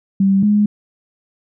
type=tone pair in turn; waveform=sine; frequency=194.8 / 208 Hz; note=G3 / G#3; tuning=-11 / +3 cents; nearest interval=minor second; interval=114 cents; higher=second; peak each=-10 dBFS; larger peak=neither; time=0.2-0.43 / 0.43-0.66 s; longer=neither; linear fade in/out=5 ms; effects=none